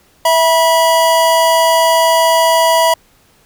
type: tone pair together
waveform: square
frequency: 656.1 / 970 Hz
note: E5 / B5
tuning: -8 / -31 cents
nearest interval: perfect fifth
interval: 677 cents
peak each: -12 dBFS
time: 0.25-2.94 s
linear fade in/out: 5 ms
effects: pink hiss -51 dBFS RMS until 3.45 s